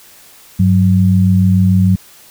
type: tone pair together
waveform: sine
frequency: 98.18 / 185 Hz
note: G2 / F#3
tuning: +3 / 0 cents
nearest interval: major seventh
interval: 1097 cents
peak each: -10 dBFS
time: 0.59-1.96 s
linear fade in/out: 10 ms
effects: white hiss -42 dBFS RMS until 2.3 s